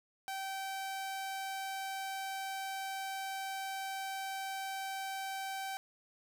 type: tone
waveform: sawtooth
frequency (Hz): 774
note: G5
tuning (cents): -22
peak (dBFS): -34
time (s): 0.28-5.77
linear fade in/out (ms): 0
effects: none